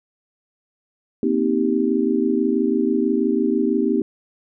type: chord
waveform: sine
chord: C minor seventh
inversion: third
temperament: just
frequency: 235.5 / 261.6 / 314 / 392.4 Hz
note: Bb3 / C4 / Eb4 / G4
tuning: +18 / 0 / +16 / +2 cents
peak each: -22 dBFS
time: 1.23-4.02 s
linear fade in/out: 2 ms
effects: none